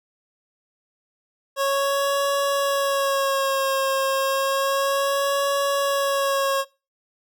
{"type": "tone with vibrato", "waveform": "25% pulse", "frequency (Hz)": 549, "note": "C#5", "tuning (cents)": -17, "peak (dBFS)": -16, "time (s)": [1.56, 6.65], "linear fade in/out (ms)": 50, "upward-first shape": "sine", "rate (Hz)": 0.31, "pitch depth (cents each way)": 34, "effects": ["noise-tail reverb RT60 0.3 s tail -22 dB re dry"]}